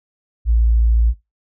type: tone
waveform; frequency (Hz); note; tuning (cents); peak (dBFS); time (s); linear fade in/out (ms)
sine; 56.9; A#1; -41; -11; 0.45-1.14; 50
effects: noise-tail reverb RT60 0.2 s tail -17 dB re dry